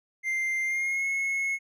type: tone with pitch glide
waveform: triangle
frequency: 2093 to 2179 Hz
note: C7 to C#7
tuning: 0 to -30 cents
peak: -24 dBFS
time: 0.23-1.59 s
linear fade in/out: 50 ms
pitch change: +70 cents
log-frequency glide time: 0.63-1.06 s
effects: none